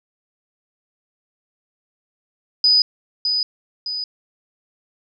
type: tone with echo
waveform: sine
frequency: 4978 Hz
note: D#8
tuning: in tune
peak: -11 dBFS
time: 2.64-2.82 s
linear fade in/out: 2 ms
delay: 610 ms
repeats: 2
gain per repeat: -6 dB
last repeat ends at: 4.04 s
effects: none